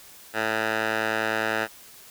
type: tone with band-pass filter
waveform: 10% pulse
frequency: 110 Hz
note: A2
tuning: in tune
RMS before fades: -26 dBFS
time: 0.33-1.68 s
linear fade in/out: 50 ms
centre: 1500 Hz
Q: 1.2
effects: white hiss -48 dBFS RMS until 2.1 s